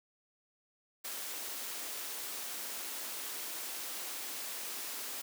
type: high-pass noise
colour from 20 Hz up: white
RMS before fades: -41 dBFS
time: 1.04-5.22 s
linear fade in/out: 10 ms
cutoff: 240 Hz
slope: 24 dB/octave
effects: none